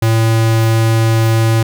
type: tone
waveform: square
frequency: 112.7 Hz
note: A2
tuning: 42 cents sharp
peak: -10 dBFS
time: 0.02-1.63 s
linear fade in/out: 5 ms
effects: none